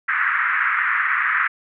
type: band-pass noise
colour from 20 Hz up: white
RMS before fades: -20 dBFS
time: 0.08-1.48 s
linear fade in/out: 10 ms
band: 1200 to 2000 Hz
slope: 48 dB/octave
effects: none